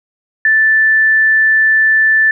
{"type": "tone", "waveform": "sine", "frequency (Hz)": 1760, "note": "A6", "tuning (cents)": 0, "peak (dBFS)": -7, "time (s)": [0.45, 2.31], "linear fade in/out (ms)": 2, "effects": []}